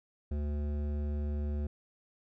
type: tone with hard clipping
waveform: sine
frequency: 73.42 Hz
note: D2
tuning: in tune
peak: -33 dBFS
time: 0.31-1.67 s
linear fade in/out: 5 ms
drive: 13 dB
effects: none